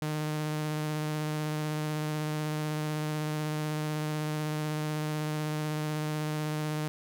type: tone with vibrato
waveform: sawtooth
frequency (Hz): 152.8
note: D#3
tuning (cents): -31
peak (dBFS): -26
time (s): 0.02-6.88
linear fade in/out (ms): 0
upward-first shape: triangle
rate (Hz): 16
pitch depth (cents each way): 16
effects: none